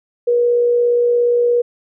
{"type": "tone with amplitude modulation", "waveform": "sine", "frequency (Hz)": 480.4, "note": "B4", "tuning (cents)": -48, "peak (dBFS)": -10, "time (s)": [0.27, 1.62], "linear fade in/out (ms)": 10, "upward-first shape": "sine", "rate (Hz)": 57.2, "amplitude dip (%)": 25, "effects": []}